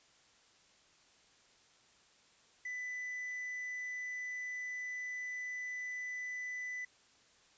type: tone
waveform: triangle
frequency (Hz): 1994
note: B6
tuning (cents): +16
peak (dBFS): -37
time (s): 2.65-6.85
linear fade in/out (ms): 5
effects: white hiss -66 dBFS RMS until 7.57 s + resampled to 16000 Hz